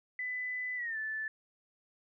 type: tone with pitch glide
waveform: sine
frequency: 2000 to 1751.2 Hz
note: B6 to A6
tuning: +21 to -9 cents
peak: -34 dBFS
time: 0.19-1.28 s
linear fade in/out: 2 ms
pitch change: -230 cents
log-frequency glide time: 0.76-0.97 s
effects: none